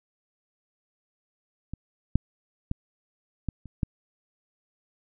clicks, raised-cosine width 5 ms, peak -22 / -7 / -15 / -16 / -30 / -12 dBFS, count 6, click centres 1.736 / 2.156 / 2.714 / 3.487 / 3.657 / 3.832 s, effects none

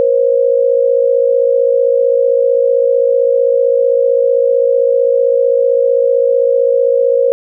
sine tone pair together, 481.4 / 537 Hz, B4 / C5, -44 / +45 cents, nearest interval major second, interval 189 cents, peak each -11 dBFS, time 0-7.32 s, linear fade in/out 0 ms, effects none

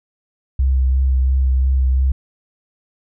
sine tone with vibrato, 65.41 Hz, C2, in tune, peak -12 dBFS, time 0.59-2.12 s, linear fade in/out 5 ms, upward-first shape sine, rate 2.9 Hz, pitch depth 21 cents each way, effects none

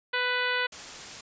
harmonic tone, 496.2 Hz, B4, 8 cents sharp, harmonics 1 / 2 / 3 / 4 / 5 / 6 / 7 / 8 / 9, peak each -34 / -34 / -29 / -32 / -35 / -36 / -38 / -40 / -44 dBFS, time 0.13-0.67 s, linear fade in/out 10 ms
white noise, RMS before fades -41 dBFS, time 0.72-1.21 s, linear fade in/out 5 ms
effects resampled to 16000 Hz

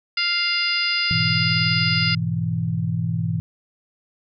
harmonic tone, 698.5 Hz, F5, in tune, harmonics 2 / 3 / 4 / 5 / 6 / 7, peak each -28 / -25 / -25 / -33 / -31 / -23 dBFS, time 0.17-2.15 s, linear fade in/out 5 ms
sine chord, E major, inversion first, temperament equal, 103.83 / 123.47 / 164.81 Hz, G#2 / B2 / E3, 0 / 0 / 0 cents, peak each -26 / -26 / -23 dBFS, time 1.11-3.4 s, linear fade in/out 0 ms
effects none

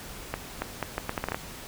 accelerating click train, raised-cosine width 0.5 ms, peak -13 dBFS, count 10, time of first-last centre 0.34-1.345 s, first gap 280 ms, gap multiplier 0.74, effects pink hiss -42 dBFS RMS until 1.67 s

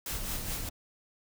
white noise with tremolo, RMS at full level -36 dBFS, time 0.06-0.69 s, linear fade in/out 2 ms, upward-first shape sine, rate 4.8 Hz, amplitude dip 50%
brown noise, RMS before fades -38 dBFS, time 0.1-0.7 s, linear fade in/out 10 ms
effects none

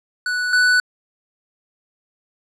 square tone pair in turn, 1480 / 1487.4 Hz, F#6 / F#6, 0 / +9 cents, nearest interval unison, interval 9 cents, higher second, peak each -20 / -13 dBFS, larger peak second, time 0.26-0.53 / 0.53-0.8 s, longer neither, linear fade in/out 2 ms, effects low-pass 7000 Hz 12 dB/octave

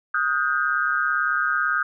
sine tone cluster, 1252 / 1443 / 1581 Hz, D#6 / F#6 / G6, +10 / -44 / +14 cents, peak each -24 dBFS, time 0.14-1.83 s, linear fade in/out 5 ms, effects none

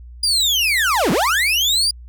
35% pulse linear two-way sweep, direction down then up, 4903 to 146.83 to 4903 Hz, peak -13 dBFS, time 0.23-1.91 s, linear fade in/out 5 ms, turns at 1.11 s, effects added 60 Hz sine -35 dBFS peak until 2.08 s

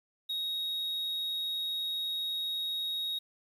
triangle tone, 3768 Hz, A#7, 18 cents sharp, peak -30 dBFS, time 0.29-3.19 s, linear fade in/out 10 ms, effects 10-bit

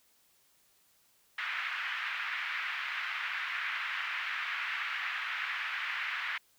white band-pass noise, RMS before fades -36 dBFS, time 1.38-6.38 s, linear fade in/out 5 ms, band 1300 to 2400 Hz, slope 24 dB/octave, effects white hiss -68 dBFS RMS until 6.58 s

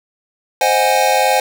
square chord, Ab dominant seventh, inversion first, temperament equal with one note detuned, 523.3 / 622.3 / 740 / 822 Hz, C5 / Eb5 / Gb5 / Ab5, 0 / 0 / 0 / -18 cents, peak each -18 / -21 / -18 / -16 dBFS, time 0.61-1.4 s, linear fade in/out 2 ms, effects none

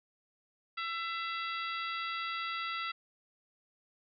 harmonic tone with a mistuned harmonic, 670 Hz, E5, 28 cents sharp, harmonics 2 / 3 / 4 / 5 / 6 / 7, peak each -37 / -41 / -43 / -45 / -47 / -48 dBFS, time 0.77-2.92 s, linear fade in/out 10 ms, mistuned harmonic 6, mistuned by -68 cents, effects none

